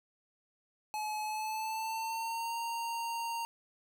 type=tone with pitch glide; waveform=square; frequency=854 to 925.9 Hz; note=G#5 to A#5; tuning=+48 to -12 cents; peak=-35 dBFS; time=0.94-3.45 s; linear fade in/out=0 ms; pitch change=+140 cents; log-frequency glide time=1.22-2.54 s; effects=none